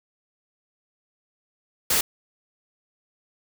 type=noise; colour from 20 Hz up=white; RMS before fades=-21 dBFS; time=1.9-2.01 s; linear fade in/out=5 ms; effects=none